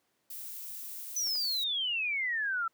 violet noise, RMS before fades -42 dBFS, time 0.3-1.64 s, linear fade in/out 5 ms
sine exponential sweep, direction down, 6080 to 1318.5 Hz, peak -29 dBFS, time 1.16-2.68 s, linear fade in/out 5 ms
clicks, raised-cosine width 0.5 ms, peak -37 / -36 / -41 dBFS, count 3, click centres 1.272 / 1.356 / 1.445 s
effects pink hiss -75 dBFS RMS until 2.73 s + high-pass 200 Hz 12 dB/octave

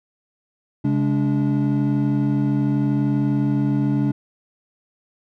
triangle tone cluster, 135.3 / 207.9 / 288.7 Hz, C#3 / G#3 / D4, -42 / +2 / -30 cents, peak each -19 / -21 / -19 dBFS, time 0.84-4.12 s, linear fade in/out 10 ms, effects none

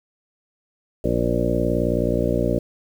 harmonic tone with a mistuned harmonic, 59.1 Hz, A#1, 24 cents sharp, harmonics 1 / 2 / 3 / 4 / 5 / 6 / 8 / 9 / 10, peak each -27 / -27 / -27 / -27 / -27 / -27 / -27 / -27 / -27 dBFS, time 1.04-2.59 s, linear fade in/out 5 ms, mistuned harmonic 1, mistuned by -24 cents, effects 8-bit

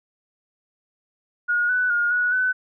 sine tone with pitch steps, 1439 / 1492 / 1425 / 1464 / 1506 Hz, F#6 / F#6 / F6 / F#6 / F#6, -49 / +14 / +34 / -19 / +30 cents, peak -18 dBFS, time 1.48-2.53 s, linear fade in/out 20 ms, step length 210 ms, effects none

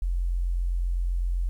sine tone, 43.89 Hz, F1, 9 cents sharp, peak -23 dBFS, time 0.02-1.49 s, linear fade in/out 0 ms, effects 10-bit

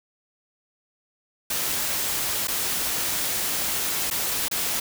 white noise with dropouts, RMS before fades -26 dBFS, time 1.5-4.8 s, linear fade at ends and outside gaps 5 ms, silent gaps 2.473-2.481 / 4.102-4.11 / 4.484-4.512 s, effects none

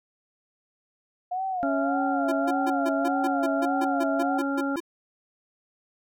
sine tone with vibrato, 709 Hz, F5, 26 cents sharp, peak -26 dBFS, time 1.31-4.39 s, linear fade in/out 10 ms, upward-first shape sine, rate 1.7 Hz, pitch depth 140 cents each way
harmonic tone, 277.2 Hz, C#4, in tune, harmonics 1 / 2 / 3 / 5, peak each -26 / -33 / -36 / -32 dBFS, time 1.63-4.76 s, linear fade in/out 0 ms
square tone bursts, 339.1 Hz, E4, 49 cents sharp, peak -28 dBFS, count 14, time 2.28-4.804 s, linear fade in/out 10 ms, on 41 ms, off 150 ms
effects none

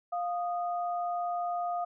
sine tone pair together, 703 / 1237.8 Hz, F5 / D#6, +11 / -9 cents, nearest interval minor seventh, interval 980 cents, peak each -30 / -38 dBFS, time 0.12-1.85 s, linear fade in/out 10 ms, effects none

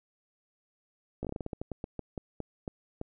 slowing click train, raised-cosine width 2 ms, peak -22 dBFS, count 17, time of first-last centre 1.23-3.014 s, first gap 17 ms, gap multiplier 1.22, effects none

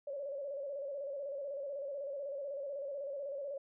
sine tone with vibrato, 560 Hz, C#5, 18 cents sharp, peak -38 dBFS, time 0.07-3.58 s, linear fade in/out 5 ms, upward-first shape square, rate 16 Hz, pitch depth 58 cents each way, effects none

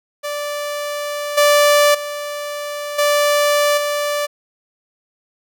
sawtooth tone with level steps, 585 Hz, D5, 7 cents flat, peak -18 / -6 / -20 / -9 / -14 dBFS, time 0.23-4.27 s, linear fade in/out 20 ms, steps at 1.37 / 1.94 / 2.98 / 3.77 s, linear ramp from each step 10 ms, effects none

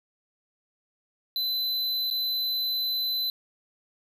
square tone with dropouts, 4025 Hz, B7, 32 cents sharp, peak -26 dBFS, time 1.36-3.3 s, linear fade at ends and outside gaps 1 ms, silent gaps 2.102-2.11 s, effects none

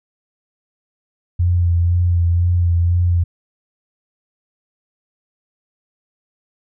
sine tone with vibrato, 86.9 Hz, F2, 8 cents flat, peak -12 dBFS, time 1.39-3.24 s, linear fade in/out 10 ms, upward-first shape sine, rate 2 Hz, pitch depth 28 cents each way, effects none

